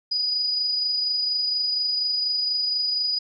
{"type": "tone with amplitude modulation", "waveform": "sine", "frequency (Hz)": 4934, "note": "D#8", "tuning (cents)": -15, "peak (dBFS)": -20, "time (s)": [0.11, 3.19], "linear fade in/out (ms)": 10, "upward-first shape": "sine", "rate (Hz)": 24.2, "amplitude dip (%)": 30, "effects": []}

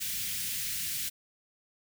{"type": "band-stop noise", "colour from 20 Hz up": "white", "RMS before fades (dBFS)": -34, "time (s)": [0, 1.1], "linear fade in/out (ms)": 20, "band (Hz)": [210, 1900], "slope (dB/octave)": 24, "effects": []}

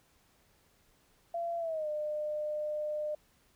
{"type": "tone with pitch glide", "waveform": "sine", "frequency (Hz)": [681, 603.2], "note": ["F5", "D5"], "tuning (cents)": [-44, 46], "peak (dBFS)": -32, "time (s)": [1.34, 3.15], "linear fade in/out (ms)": 5, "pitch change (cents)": -210, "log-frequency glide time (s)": [1.58, 1.88], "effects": ["pink hiss -68 dBFS RMS until 3.55 s"]}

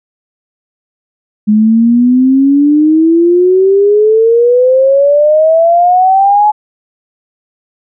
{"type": "exponential sweep", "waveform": "sine", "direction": "up", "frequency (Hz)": [209, 853], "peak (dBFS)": -4, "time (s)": [1.47, 6.52], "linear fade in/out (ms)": 20, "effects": []}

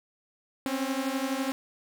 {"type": "beating tone pair", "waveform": "sawtooth", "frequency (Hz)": [261.6, 273.6], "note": ["C4", "C#4"], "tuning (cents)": [0, -23], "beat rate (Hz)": 12, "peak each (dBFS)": -27, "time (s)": [0.66, 1.52], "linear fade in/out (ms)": 0, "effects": []}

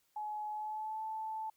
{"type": "tone with pitch glide", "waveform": "sine", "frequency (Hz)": [847, 876.4], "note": ["G#5", "A5"], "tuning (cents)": [34, -7], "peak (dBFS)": -37, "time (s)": [0.16, 1.5], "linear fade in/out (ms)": 5, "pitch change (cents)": 59, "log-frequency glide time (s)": [0.5, 1.03], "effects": ["white hiss -75 dBFS RMS until 1.56 s"]}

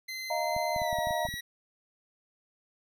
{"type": "tone with pitch glide", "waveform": "25% pulse", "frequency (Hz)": [2061, 1923], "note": ["C7", "B6"], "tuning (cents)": [-27, -47], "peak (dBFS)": -32, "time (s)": [0.08, 1.41], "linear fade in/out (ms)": 10, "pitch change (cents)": -120, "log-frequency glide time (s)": [0.74, 0.95]}
{"type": "chord", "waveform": "sine", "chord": "Eb suspended second", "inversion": "none", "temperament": "equal", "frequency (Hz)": [622.3, 698.5, 932.3], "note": ["Eb5", "F5", "Bb5"], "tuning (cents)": [0, 0, 0], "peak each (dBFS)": [-32, -32, -34], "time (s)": [0.3, 1.27], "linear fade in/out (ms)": 5}
{"type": "clicks", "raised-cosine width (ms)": 5, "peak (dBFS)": -29, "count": 10, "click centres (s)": [0.565, 0.763, 0.818, 0.929, 0.987, 1.071, 1.108, 1.252, 1.288, 1.34]}
{"effects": []}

